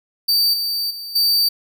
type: tone with level steps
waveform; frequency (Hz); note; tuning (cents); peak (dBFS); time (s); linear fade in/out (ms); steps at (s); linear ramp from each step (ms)
45% pulse; 4622; D8; -28; -13 / -19 / -28 / -13; 0.28-1.49; 10; 0.53 / 0.9 / 1.15; 10
effects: none